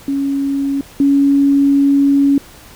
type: tone pair in turn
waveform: sine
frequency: 277.2 / 279.6 Hz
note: C#4 / C#4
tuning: 0 / +15 cents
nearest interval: unison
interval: 15 cents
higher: second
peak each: -14 / -8 dBFS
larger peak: second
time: 0.08-0.81 / 1-2.38 s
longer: second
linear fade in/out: 2 ms
effects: pink hiss -40 dBFS RMS until 2.75 s